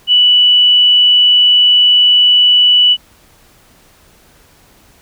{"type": "tone", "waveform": "sine", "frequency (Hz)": 2960, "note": "F#7", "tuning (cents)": 0, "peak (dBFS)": -5, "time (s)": [0.07, 2.97], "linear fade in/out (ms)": 50, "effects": ["pink hiss -47 dBFS RMS until 5.01 s"]}